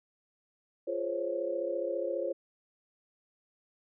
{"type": "chord", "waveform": "sine", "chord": "Db major seventh", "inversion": "first", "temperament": "just", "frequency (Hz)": [346.5, 415.8, 519.7, 554.4], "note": ["F4", "Ab4", "C5", "Db5"], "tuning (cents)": [-14, 2, -12, 0], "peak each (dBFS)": [-37, -40, -35, -34], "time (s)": [0.87, 2.33], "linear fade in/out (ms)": 10, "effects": []}